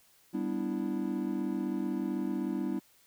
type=chord; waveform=triangle; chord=E minor seventh; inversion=first; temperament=equal; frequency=196 / 246.9 / 293.7 / 329.6 Hz; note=G3 / B3 / D4 / E4; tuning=0 / 0 / 0 / 0 cents; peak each=-34 dBFS; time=0.33-2.8 s; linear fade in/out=20 ms; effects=white hiss -64 dBFS RMS until 3.06 s